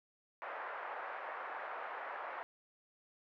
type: band-pass noise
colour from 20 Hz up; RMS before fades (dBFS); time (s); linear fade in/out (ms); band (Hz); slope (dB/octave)
pink; -44; 0.42-2.43; 0; 600 to 1800; 24
effects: none